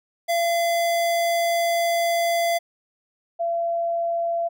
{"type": "tone pair in turn", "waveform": ["square", "sine"], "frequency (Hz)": [681, 678.5], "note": ["F5", "E5"], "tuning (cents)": [-44, 50], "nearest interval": "unison", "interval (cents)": 6, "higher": "first", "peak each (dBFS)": [-20, -21], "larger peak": "first", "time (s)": [[0.28, 2.59], [3.39, 4.49]], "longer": "first", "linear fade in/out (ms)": 20, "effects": []}